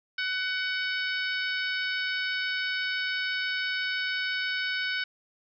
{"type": "harmonic tone", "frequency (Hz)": 749, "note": "F#5", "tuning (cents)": 21, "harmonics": [2, 3, 4, 5, 6, 7], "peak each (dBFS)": [-30, -34, -36, -38, -40, -41], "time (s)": [0.18, 5.04], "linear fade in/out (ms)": 5, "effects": []}